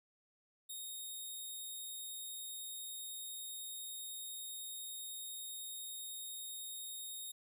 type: tone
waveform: 10% pulse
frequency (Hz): 3718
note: A#7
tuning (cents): -5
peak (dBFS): -36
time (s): 0.69-7.32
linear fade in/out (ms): 10
effects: none